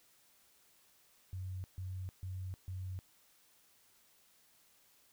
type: tone bursts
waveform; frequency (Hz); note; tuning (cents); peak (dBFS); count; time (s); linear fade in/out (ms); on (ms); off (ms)
sine; 93.1; F#2; +11; -39; 4; 1.33-2.99; 0; 310; 140
effects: white hiss -68 dBFS RMS until 5.12 s